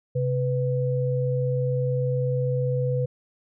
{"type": "tone pair together", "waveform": "sine", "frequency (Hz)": [132.13, 497], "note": ["C3", "B4"], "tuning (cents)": [17, 11], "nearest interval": "octave + major seventh", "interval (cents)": 2294, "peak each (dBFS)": [-23, -26], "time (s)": [0.15, 3.06], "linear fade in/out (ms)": 10, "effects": []}